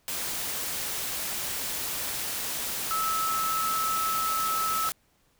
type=tone in noise; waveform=sine; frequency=1303 Hz; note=E6; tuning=20 cents flat; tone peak=-26 dBFS; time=2.91-4.89 s; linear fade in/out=0 ms; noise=white; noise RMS=-32 dBFS; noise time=0.08-4.92 s; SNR=+3 dB; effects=pink hiss -67 dBFS RMS until 5.39 s